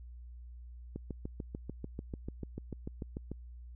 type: click train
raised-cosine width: 3 ms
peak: -26 dBFS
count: 17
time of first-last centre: 0.96-3.316 s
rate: 6.79 Hz
effects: added 60 Hz sine -46 dBFS peak until 3.75 s